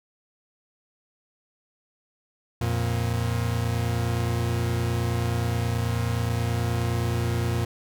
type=tone pair together; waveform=40% pulse; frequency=88.03 / 117.5 Hz; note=F2 / A#2; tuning=+14 / +14 cents; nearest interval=perfect fourth; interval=500 cents; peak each=-27 / -24 dBFS; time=2.61-7.65 s; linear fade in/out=5 ms; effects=none